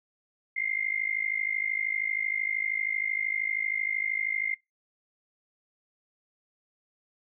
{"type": "tone with amplitude modulation", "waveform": "sine", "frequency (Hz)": 2105, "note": "C7", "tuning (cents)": 10, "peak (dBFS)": -23, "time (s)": [0.56, 4.55], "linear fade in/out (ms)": 10, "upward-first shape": "sine", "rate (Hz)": 52.9, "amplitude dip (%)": 95, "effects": ["noise-tail reverb RT60 0.2 s tail -23 dB re dry"]}